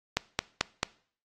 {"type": "click train", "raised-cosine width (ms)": 0.2, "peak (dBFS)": -7, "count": 4, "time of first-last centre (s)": [0.17, 0.831], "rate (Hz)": 4.54, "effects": ["noise-tail reverb RT60 0.5 s tail -22 dB re dry", "AAC 32 kbps"]}